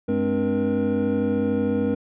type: tone cluster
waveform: triangle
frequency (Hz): 98.5 / 210.8 / 261.6 / 295 / 477.2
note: G2 / G#3 / C4 / D4 / A#4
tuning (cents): +9 / +26 / 0 / +8 / +41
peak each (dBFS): -30 / -23 / -23 / -27 / -23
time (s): 0.08-1.95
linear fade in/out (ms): 10
effects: resampled to 8000 Hz